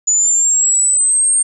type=linear sweep; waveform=sine; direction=up; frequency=6920 to 8670 Hz; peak=-10 dBFS; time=0.07-1.43 s; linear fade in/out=10 ms; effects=none